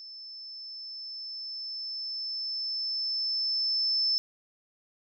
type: tone with level ramp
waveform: sine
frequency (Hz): 5274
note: E8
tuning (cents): 0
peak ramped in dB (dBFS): -42 to -23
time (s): 0-4.18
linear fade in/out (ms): 0
effects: none